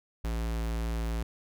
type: tone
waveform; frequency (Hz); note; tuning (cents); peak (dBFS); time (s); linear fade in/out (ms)
square; 56.4; A1; +44; -30; 0.24-1.23; 5
effects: none